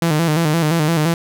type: tone with vibrato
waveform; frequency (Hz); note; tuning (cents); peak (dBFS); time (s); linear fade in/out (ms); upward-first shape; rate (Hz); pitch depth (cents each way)
sawtooth; 159.7; D#3; +45; -10; 0.02-1.14; 2; square; 5.8; 84
effects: none